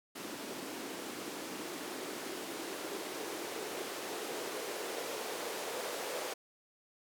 blue noise with band-pass filter sweep, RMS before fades -41 dBFS, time 0.15-6.34 s, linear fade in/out 10 ms, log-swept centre 280 to 480 Hz, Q 2.5, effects none

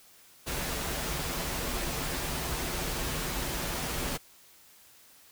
pink noise with comb filter, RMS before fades -33 dBFS, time 0.46-4.18 s, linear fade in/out 20 ms, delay 9.7 ms, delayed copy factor -0.5, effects white hiss -57 dBFS RMS until 5.31 s

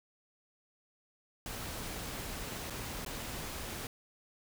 pink noise with dropouts, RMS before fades -41 dBFS, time 1.46-3.87 s, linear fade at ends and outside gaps 1 ms, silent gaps 2.699-2.705 / 3.049-3.062 s, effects none

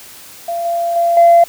sine tone with level steps, 684 Hz, F5, 36 cents flat, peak -17 / -14 / -10 / -3 dBFS, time 0.48-1.44 s, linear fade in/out 5 ms, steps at 0.65 / 0.96 / 1.17 s, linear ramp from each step 2 ms, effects tanh soft clip ceiling -1 dBFS + white hiss -37 dBFS RMS until 1.48 s

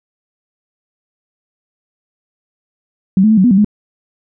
sine tone with pitch steps, 190.2 / 216.1 / 219.9 / 187.2 / 245.6 / 191.4 / 209.1 Hz, F#3 / A3 / A3 / F#3 / B3 / G3 / G#3, +48 / -31 / -1 / +20 / -9 / -41 / +12 cents, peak -6 dBFS, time 3.17-3.646 s, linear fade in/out 2 ms, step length 68 ms, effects none

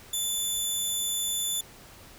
15% pulse tone, 3500 Hz, A7, 10 cents flat, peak -20 dBFS, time 0.13-1.61 s, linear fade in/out 5 ms, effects pink hiss -50 dBFS RMS until 2.18 s

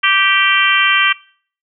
harmonic tone, 390.6 Hz, G4, 6 cents flat, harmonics 3 / 4 / 5 / 6 / 7 / 8, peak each -17 / -17 / -17 / -17 / -17 / -17 dBFS, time 0.03-1.13 s, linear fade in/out 10 ms, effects noise-tail reverb RT60 0.5 s tail -23 dB re dry

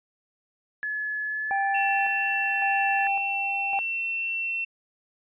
sine tone with pitch glide, 1709 to 1740.9 Hz, G#6 to A6, +49 to -19 cents, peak -27 dBFS, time 0.83-3.07 s, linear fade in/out 0 ms, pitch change +32 cents, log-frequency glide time 1.24-1.71 s
triangle tone with tremolo, 790 Hz, G5, 13 cents sharp, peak -22 dBFS, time 1.51-3.79 s, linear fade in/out 0 ms, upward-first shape square, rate 0.9 Hz, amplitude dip 50%
sine tone, 2701 Hz, E7, 42 cents sharp, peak -26 dBFS, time 1.74-4.65 s, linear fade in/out 10 ms
effects resampled to 8000 Hz

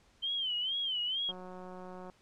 sine tone with vibrato, 3098 Hz, G7, 21 cents flat, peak -31 dBFS, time 0.22-1.32 s, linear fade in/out 20 ms, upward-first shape sine, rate 2.2 Hz, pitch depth 120 cents each way
click train, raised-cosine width 1 ms, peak -34 dBFS, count 149, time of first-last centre 1.29-2.099 s, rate 183 Hz
effects pink hiss -66 dBFS RMS until 2.21 s + low-pass 7000 Hz 12 dB/octave

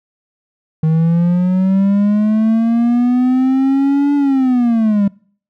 triangle linear two-way sweep, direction up then down, 156.6 to 287.9 to 196.6 Hz, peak -8 dBFS, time 0.83-5.08 s, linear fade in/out 5 ms, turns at 4.15 s, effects noise-tail reverb RT60 0.5 s tail -24 dB re dry

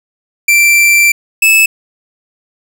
45% pulse tone pair in turn, 2349 / 2613 Hz, D7 / E7, 0 / -16 cents, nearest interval major second, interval 184 cents, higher second, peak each -5 dBFS, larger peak neither, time 0.48-1.12 / 1.42-1.66 s, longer first, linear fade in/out 5 ms, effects none

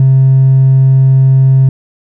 sine tone with hard clipping, 133 Hz, C3, 29 cents sharp, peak -4 dBFS, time 0-1.69 s, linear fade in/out 2 ms, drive 1 dB, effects none

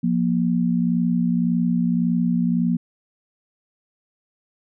sine tone pair together, 175.6 / 237.4 Hz, F3 / A#3, +10 / +32 cents, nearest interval perfect fourth, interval 522 cents, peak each -20 dBFS, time 0.03-2.77 s, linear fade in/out 10 ms, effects none

